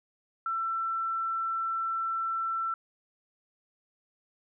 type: tone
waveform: sine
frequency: 1340 Hz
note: E6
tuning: 28 cents sharp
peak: -28 dBFS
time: 0.46-2.74 s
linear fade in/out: 2 ms
effects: none